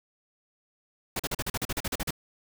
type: noise bursts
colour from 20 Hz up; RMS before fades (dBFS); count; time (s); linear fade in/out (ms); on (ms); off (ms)
pink; -30; 13; 1.16-2.108; 5; 36; 40
effects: none